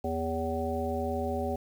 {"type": "harmonic tone with a mistuned harmonic", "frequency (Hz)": 81.1, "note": "E2", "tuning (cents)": -28, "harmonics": [1, 3, 5, 7, 9], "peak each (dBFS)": [-35, -35, -35, -35, -35], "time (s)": [0.04, 1.56], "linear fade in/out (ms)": 5, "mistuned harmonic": 9, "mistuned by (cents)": 60, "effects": ["9-bit"]}